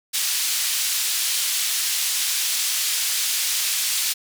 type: band-pass noise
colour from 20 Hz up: pink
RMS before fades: -23 dBFS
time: 0.13-4.14 s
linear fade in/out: 20 ms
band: 3500 to 15000 Hz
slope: 12 dB/octave
effects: none